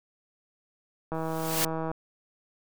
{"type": "click train", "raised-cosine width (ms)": 1, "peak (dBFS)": -19, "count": 129, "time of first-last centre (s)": [1.12, 1.915], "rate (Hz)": 161}
{"type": "noise with exponential growth", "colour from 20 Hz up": "white", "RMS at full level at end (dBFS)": -24, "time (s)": [1.14, 1.65], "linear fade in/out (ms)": 5, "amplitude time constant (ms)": 110}
{"effects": []}